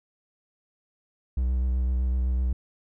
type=tone with vibrato; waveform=triangle; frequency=63 Hz; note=B1; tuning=35 cents sharp; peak=-20 dBFS; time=1.37-2.53 s; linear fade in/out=5 ms; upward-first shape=sine; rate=7.9 Hz; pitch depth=29 cents each way; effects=none